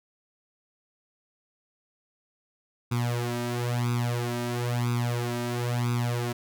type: tone with flanger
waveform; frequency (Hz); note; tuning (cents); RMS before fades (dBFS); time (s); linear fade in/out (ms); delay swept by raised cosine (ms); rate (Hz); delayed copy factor
sawtooth; 120.5; B2; -42; -28; 2.91-6.33; 10; 0.81 to 3.21; 1; +0.95
effects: none